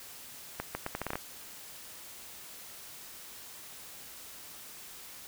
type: accelerating click train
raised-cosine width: 0.5 ms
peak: -18 dBFS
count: 9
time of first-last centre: 0.6-1.155 s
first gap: 150 ms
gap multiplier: 0.76
effects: white hiss -48 dBFS RMS until 5.27 s